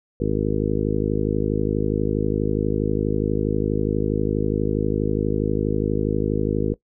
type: harmonic tone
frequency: 52.3 Hz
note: G#1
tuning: 13 cents sharp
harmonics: 1 / 2 / 3 / 4 / 5 / 6 / 7 / 8 / 9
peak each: -28 / -28 / -28 / -28 / -28 / -28 / -28 / -28 / -28 dBFS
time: 0.2-6.74 s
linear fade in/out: 5 ms
effects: noise-tail reverb RT60 0.1 s tail -18 dB re dry